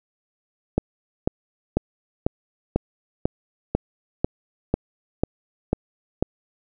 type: click train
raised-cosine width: 2 ms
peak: -5 dBFS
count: 12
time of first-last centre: 0.78-6.226 s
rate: 2.02 Hz
effects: none